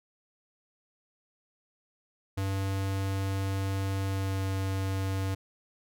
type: tone with pitch glide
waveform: square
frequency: 97.1 to 96.21 Hz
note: G2 to G2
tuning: -16 to -32 cents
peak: -29 dBFS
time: 2.37-5.35 s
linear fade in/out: 10 ms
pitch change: -16 cents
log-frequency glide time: 4.04-4.44 s
effects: none